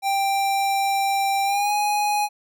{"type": "tone with pitch glide", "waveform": "square", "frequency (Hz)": [787, 830.9], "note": ["G5", "G#5"], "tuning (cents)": [7, 1], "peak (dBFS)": -20, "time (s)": [0.02, 2.29], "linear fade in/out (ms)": 50, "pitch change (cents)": 94, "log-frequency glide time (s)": [1.44, 1.72], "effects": []}